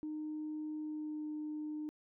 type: tone with pitch glide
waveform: sine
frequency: 306.6 to 303.8 Hz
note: D#4 to D#4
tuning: -25 to -41 cents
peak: -37 dBFS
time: 0.03-1.89 s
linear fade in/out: 0 ms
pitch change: -16 cents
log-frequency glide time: 0.79-1.26 s
effects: tanh soft clip ceiling -34 dBFS